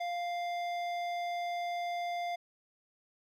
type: tone with hard clipping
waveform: sine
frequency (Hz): 698.5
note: F5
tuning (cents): 0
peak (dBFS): -35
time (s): 0-2.36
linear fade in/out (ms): 10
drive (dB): 12
effects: none